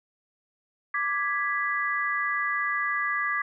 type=chord; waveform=sine; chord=G# diminished; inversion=second; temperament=equal; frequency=1174.7 / 1661.2 / 1975.5 Hz; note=D6 / G#6 / B6; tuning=0 / 0 / 0 cents; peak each=-29 dBFS; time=0.94-3.42 s; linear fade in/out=5 ms; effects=none